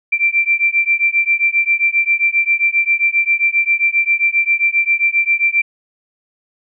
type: beating tone pair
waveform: sine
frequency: 2349 / 2356.5 Hz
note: D7 / D7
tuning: 0 / +5 cents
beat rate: 7.5 Hz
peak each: -15 dBFS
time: 0.12-5.62 s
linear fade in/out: 10 ms
effects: none